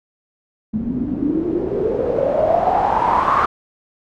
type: noise with low-pass filter sweep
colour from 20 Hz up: white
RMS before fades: -18 dBFS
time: 0.73-3.46 s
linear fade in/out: 10 ms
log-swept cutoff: 210 to 1200 Hz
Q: 8.8
effects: none